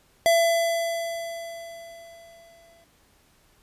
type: tone with exponential decay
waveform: square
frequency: 671 Hz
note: E5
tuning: 31 cents sharp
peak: -16 dBFS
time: 0.26-2.84 s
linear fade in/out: 0 ms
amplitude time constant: 560 ms
effects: pink hiss -61 dBFS RMS until 3.62 s + resampled to 32000 Hz